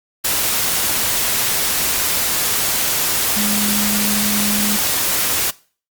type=tone in noise; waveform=sine; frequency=207.7 Hz; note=G#3; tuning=in tune; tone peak=-20 dBFS; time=3.36-4.77 s; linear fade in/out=10 ms; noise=white; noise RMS=-18 dBFS; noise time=0.24-5.51 s; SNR=-5 dB; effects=noise-tail reverb RT60 0.4 s tail -21 dB re dry + Opus 48 kbps